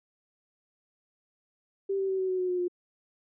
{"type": "tone with pitch steps", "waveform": "sine", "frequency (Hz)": [392, 386.6, 381.3, 376, 370.9, 365.7, 360.7, 355.7], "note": ["G4", "G4", "G4", "F#4", "F#4", "F#4", "F#4", "F4"], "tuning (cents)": [0, -24, -48, 28, 4, -20, -44, 32], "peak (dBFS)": -26, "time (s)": [1.89, 2.682], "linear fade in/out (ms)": 10, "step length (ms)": 99, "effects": []}